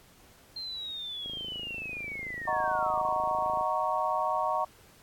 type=linear sweep; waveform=sine; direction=down; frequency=4186 to 987 Hz; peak=-35 dBFS; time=0.56-3.13 s; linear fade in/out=5 ms
type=click train; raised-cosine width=2 ms; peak=-32 dBFS; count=64; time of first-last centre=1.26-3.611 s; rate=26.8 Hz
type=chord; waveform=sine; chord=D# minor seventh; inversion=none; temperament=equal; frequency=622.3 / 740 / 932.3 / 1108.7 Hz; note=D#5 / F#5 / A#5 / C#6; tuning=0 / 0 / 0 / 0 cents; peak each=-33 / -32 / -31 / -31 dBFS; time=2.47-4.65 s; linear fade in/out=10 ms
effects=pink hiss -58 dBFS RMS until 5.02 s + AAC 64 kbps